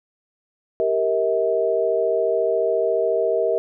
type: chord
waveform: sine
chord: E diminished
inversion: first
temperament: equal with one note detuned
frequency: 392 / 466.2 / 642.3 Hz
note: G4 / Bb4 / E5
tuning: 0 / 0 / -45 cents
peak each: -24 / -21 / -21 dBFS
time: 0.8-3.58 s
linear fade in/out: 0 ms
effects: none